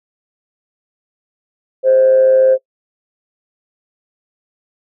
sine tone with amplitude modulation, 523.3 Hz, C5, in tune, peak -4 dBFS, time 1.83-2.58 s, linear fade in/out 50 ms, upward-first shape sine, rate 114 Hz, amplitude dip 45%, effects noise-tail reverb RT60 0.1 s tail -21 dB re dry + tanh soft clip ceiling -2 dBFS

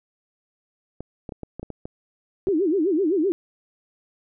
clicks, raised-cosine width 2 ms, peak -20 dBFS, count 9, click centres 1.006 / 1.292 / 1.322 / 1.433 / 1.596 / 1.63 / 1.703 / 1.855 / 2.485 s
sine tone with vibrato, 349.2 Hz, F4, in tune, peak -18 dBFS, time 2.47-3.32 s, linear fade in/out 0 ms, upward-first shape sine, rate 7.8 Hz, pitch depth 260 cents each way
effects none

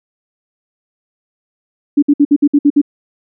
sine tone bursts, 288.7 Hz, D4, 30 cents flat, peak -5 dBFS, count 8, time 1.97-2.816 s, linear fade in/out 10 ms, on 55 ms, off 58 ms, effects none

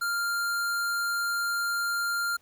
square tone, 1395 Hz, F6, 2 cents flat, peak -27 dBFS, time 0.01-2.37 s, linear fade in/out 10 ms, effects pink hiss -65 dBFS RMS until 2.41 s

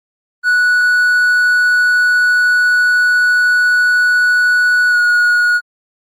triangle tone with pitch glide, 1473 to 1451 Hz, F#6 to F#6, -8 to -34 cents, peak -7 dBFS, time 0.43-5.61 s, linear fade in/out 50 ms, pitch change -26 cents, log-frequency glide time 4.89-4.98 s, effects Opus 24 kbps

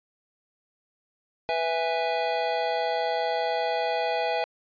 square chord, E major, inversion second, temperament just, 494.4 / 659.3 / 824.1 Hz, B4 / E5 / G#5, +2 / 0 / -14 cents, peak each -31 / -29 / -29 dBFS, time 1.49-4.44 s, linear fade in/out 0 ms, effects resampled to 11025 Hz

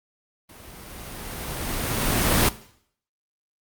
pink noise with level ramp, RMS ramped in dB -46 to -17 dBFS, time 0.49-2.49 s, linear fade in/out 5 ms, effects noise-tail reverb RT60 0.6 s tail -17 dB re dry + Opus 32 kbps

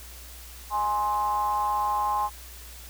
triangle ring-modulated tone, 110 Hz, A2, in tune, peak -18 dBFS, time 0.7-2.3 s, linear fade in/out 50 ms, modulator 941 Hz, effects added 60 Hz sine -44 dBFS peak until 2.89 s + white hiss -46 dBFS RMS until 2.89 s

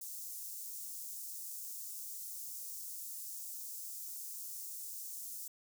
white high-pass noise, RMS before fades -45 dBFS, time 0.01-5.48 s, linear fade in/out 5 ms, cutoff 6100 Hz, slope 24 dB/octave, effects none

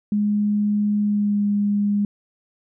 sine tone with pitch glide, 207.6 to 204.5 Hz, G#3 to G#3, 0 to -26 cents, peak -17 dBFS, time 0.12-2.05 s, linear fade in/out 2 ms, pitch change -26 cents, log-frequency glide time 1.01-1.44 s, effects none

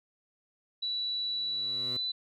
sine tone with pitch glide, 3941 to 3989 Hz, B7 to B7, -4 to +17 cents, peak -30 dBFS, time 0.82-2.12 s, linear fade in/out 10 ms, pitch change +21 cents, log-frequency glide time 1.89-1.95 s
15% pulse tone with exponential growth, 123.47 Hz, B2, in tune, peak -33 dBFS, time 0.95-1.97 s, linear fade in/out 0 ms, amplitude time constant 220 ms
effects none

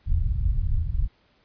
pink low-pass noise, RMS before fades -23 dBFS, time 0.06-1.08 s, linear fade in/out 20 ms, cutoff 100 Hz, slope 24 dB/octave, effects pink hiss -63 dBFS RMS until 1.44 s + resampled to 11025 Hz

